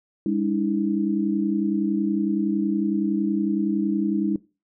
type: tone cluster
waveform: sine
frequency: 202.5 / 290.1 / 320.9 Hz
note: G#3 / D4 / E4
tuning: -43 / -21 / -46 cents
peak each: -24 / -26 / -24 dBFS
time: 0.26-4.36 s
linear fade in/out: 2 ms
effects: noise-tail reverb RT60 0.3 s tail -20 dB re dry